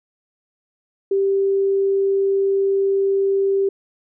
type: tone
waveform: sine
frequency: 392 Hz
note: G4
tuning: in tune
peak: -15 dBFS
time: 1.11-3.69 s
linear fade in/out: 5 ms
effects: none